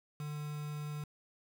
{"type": "tone with quantisation", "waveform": "triangle", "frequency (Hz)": 149.1, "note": "D3", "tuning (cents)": 27, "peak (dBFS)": -36, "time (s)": [0.2, 1.04], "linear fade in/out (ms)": 2, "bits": 8, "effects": []}